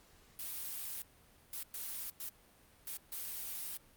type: noise bursts at uneven times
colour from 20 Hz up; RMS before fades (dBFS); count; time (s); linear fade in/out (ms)
blue; -42; 6; 0.39-1.02 / 1.53-1.63 / 1.74-2.1 / 2.2-2.29 / 2.87-2.97 / 3.12-3.77; 2
effects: pink hiss -64 dBFS RMS until 3.96 s + Opus 48 kbps

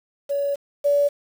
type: tone pair in turn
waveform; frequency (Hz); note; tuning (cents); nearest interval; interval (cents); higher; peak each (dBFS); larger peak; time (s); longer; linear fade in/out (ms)
sine; 565 / 573.5; C#5 / D5; +33 / -41; unison; 26; second; -20 / -15; second; 0.29-0.56 / 0.84-1.09; first; 20
effects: 7-bit

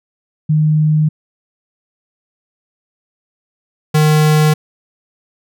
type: tone pair in turn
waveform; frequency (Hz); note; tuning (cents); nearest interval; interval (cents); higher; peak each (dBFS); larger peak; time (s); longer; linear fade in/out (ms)
sine / square; 153.8 / 153.25; D#3 / D#3; -20 / -26; unison; 6; first; -9; neither; 0.49-1.09 / 3.94-4.54; neither; 10
effects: none

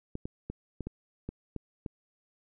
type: clicks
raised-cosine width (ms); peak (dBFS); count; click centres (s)
3; -23; 8; 0.154 / 0.255 / 0.5 / 0.807 / 0.87 / 1.29 / 1.563 / 1.862
effects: none

